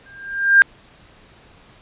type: tone with exponential growth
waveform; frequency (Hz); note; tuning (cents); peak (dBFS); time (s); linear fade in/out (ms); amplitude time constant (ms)
sine; 1598; G6; +33; -4; 0.06-0.62; 0; 120
effects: pink hiss -49 dBFS RMS until 1.81 s + resampled to 8000 Hz